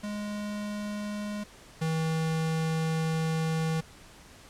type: tone pair in turn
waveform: square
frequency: 207.7 / 160.61 Hz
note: G#3 / E3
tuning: 0 / -45 cents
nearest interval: major third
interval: 445 cents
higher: first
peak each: -33 / -27 dBFS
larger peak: second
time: 0.03-1.44 / 1.81-3.81 s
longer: second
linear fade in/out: 10 ms
effects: pink hiss -52 dBFS RMS until 4.49 s + low-pass 10000 Hz 12 dB/octave